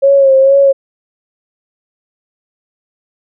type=tone with vibrato; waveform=sine; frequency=544 Hz; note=C#5; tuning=33 cents flat; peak=-4 dBFS; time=0.02-0.73 s; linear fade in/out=20 ms; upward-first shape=sine; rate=2.2 Hz; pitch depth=40 cents each way; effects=none